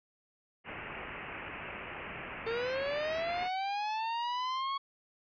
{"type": "low-pass noise", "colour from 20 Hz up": "white", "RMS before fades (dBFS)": -43, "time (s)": [0.64, 3.5], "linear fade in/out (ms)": 50, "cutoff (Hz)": 2800, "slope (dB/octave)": 96}
{"type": "linear sweep", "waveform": "45% pulse", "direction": "up", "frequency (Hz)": [446.2, 1108.7], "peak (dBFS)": -32, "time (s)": [2.46, 4.78], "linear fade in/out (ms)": 10}
{"effects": ["resampled to 11025 Hz"]}